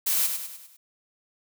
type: noise with echo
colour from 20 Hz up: blue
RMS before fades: -24 dBFS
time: 0.06-0.27 s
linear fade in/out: 10 ms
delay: 100 ms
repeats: 5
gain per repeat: -6 dB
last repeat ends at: 0.77 s
effects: none